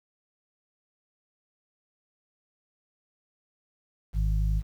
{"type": "harmonic tone", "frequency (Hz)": 51.91, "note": "G#1", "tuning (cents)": 0, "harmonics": [1, 2, 3], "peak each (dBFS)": [-23, -32, -33], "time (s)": [4.13, 4.63], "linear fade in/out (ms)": 50, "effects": ["9-bit"]}